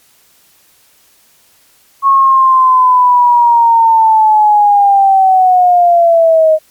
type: linear sweep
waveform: sine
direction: down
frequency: 1100 to 622.3 Hz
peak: -4 dBFS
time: 2.02-6.59 s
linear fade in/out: 50 ms
effects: white hiss -49 dBFS RMS until 6.7 s + MP3 96 kbps